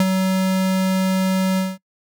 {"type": "tone with ADSR envelope", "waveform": "square", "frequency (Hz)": 188.6, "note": "F#3", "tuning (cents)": 33, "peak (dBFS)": -12, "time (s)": [0, 1.78], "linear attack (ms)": 3, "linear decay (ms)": 38, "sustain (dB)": -5, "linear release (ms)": 200, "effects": ["noise-tail reverb RT60 0.1 s tail -23 dB re dry"]}